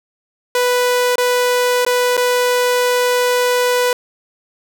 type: tone with dropouts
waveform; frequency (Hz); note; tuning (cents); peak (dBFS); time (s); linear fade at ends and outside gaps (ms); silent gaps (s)
sawtooth; 493.9; B4; 0; -9; 0.55-3.93; 2; 1.157-1.181 / 1.85-1.864 / 2.169-2.176
effects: none